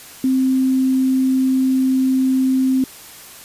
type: tone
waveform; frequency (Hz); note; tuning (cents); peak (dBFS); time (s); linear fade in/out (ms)
sine; 261.6; C4; 0; -13; 0.24-2.84; 2
effects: white hiss -39 dBFS RMS until 3.44 s + resampled to 32000 Hz